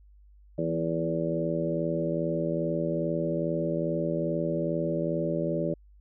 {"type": "harmonic tone with a mistuned harmonic", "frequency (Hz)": 82.41, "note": "E2", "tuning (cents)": 0, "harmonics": [2, 3, 4, 5, 6, 7], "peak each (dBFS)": [-31, -37, -32, -35, -36, -31], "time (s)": [0.58, 5.74], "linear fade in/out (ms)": 5, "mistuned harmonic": 3, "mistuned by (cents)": -22, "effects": ["added 50 Hz sine -52 dBFS peak until 6 s"]}